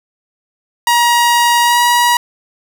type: tone with pitch glide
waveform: sawtooth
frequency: 951 to 961.5 Hz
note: A#5 to B5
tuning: +34 to -47 cents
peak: -5 dBFS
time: 0.87-2.17 s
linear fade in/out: 2 ms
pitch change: +19 cents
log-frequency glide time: 1.63-1.8 s
effects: none